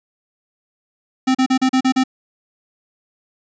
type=tone bursts; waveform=square; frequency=260.2 Hz; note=C4; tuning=9 cents flat; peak=-13 dBFS; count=7; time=1.27-2.038 s; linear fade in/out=10 ms; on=78 ms; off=37 ms; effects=resampled to 16000 Hz + 9-bit